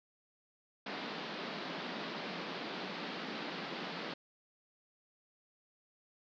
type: band-pass noise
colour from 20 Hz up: pink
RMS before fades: -42 dBFS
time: 0.86-4.14 s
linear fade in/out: 5 ms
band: 170 to 4700 Hz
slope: 48 dB/octave
effects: none